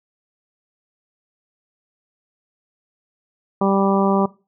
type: harmonic tone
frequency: 196 Hz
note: G3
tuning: in tune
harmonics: 1 / 2 / 3 / 4 / 5 / 6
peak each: -18 / -21 / -23 / -24 / -25 / -26 dBFS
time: 3.61-4.26 s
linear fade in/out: 5 ms
effects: noise-tail reverb RT60 0.3 s tail -20 dB re dry